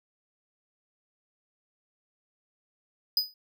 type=tone with exponential decay; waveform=square; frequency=4978 Hz; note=D#8; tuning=in tune; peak=-19 dBFS; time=3.17-3.34 s; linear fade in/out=2 ms; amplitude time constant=35 ms; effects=none